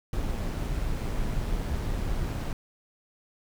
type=noise with amplitude modulation; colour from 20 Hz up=brown; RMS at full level=-28 dBFS; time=0.13-2.53 s; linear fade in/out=2 ms; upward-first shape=sine; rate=114 Hz; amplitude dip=25%; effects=none